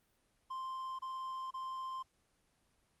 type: tone bursts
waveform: triangle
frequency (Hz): 1046.5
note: C6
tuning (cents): 0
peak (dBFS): -37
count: 3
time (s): 0.5-2.028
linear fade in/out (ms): 10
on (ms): 490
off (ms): 29
effects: pink hiss -75 dBFS RMS until 3 s + Opus 24 kbps